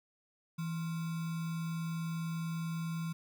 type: tone with sample-and-hold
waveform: sine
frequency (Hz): 164.81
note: E3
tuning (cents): 0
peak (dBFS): -34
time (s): 0.58-3.13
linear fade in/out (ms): 10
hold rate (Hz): 1225
effects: none